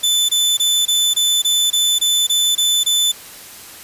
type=tone bursts; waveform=sawtooth; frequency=3511 Hz; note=A7; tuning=4 cents flat; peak=-10 dBFS; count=11; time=0.03-3.12 s; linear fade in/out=10 ms; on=260 ms; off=23 ms; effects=white hiss -37 dBFS RMS until 3.83 s + resampled to 32000 Hz